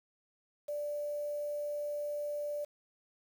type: tone with quantisation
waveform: sine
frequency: 587.3 Hz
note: D5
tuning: in tune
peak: -34 dBFS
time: 0.68-2.65 s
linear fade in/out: 10 ms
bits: 9
effects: none